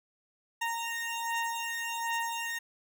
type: beating tone pair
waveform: 20% pulse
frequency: 925 / 926.3 Hz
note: A#5 / A#5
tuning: -14 / -11 cents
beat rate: 1.3 Hz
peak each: -31 / -29 dBFS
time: 0.61-2.59 s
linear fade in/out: 10 ms
effects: none